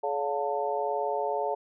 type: harmonic tone with a mistuned harmonic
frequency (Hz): 141.7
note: C#3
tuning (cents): +38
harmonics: 3 / 4 / 5 / 6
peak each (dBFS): -32 / -32 / -32 / -32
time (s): 0.03-1.55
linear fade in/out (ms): 10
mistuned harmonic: 6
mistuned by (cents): +81
effects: none